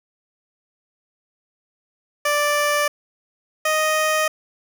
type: tone pair in turn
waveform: 15% pulse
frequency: 587.3 / 622.2 Hz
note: D5 / D#5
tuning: 0 / 0 cents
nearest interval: minor second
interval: 100 cents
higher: second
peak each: -11 dBFS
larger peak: neither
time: 2.25-2.88 / 3.65-4.28 s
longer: neither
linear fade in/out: 5 ms
effects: none